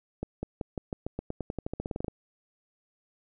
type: accelerating click train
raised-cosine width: 2 ms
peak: -19 dBFS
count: 20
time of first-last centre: 0.23-2.082 s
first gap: 200 ms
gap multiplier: 0.91
effects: none